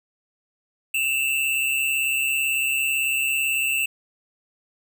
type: tone pair together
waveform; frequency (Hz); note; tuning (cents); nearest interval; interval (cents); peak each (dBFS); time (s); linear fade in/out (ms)
square; 2637 / 2775; E7 / F7; 0 / -12; minor second; 88; -23 / -26; 0.94-3.86; 5
effects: none